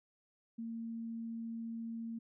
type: tone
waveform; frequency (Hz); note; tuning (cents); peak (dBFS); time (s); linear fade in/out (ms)
sine; 228.6; A#3; -34; -39; 0.58-2.19; 10
effects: none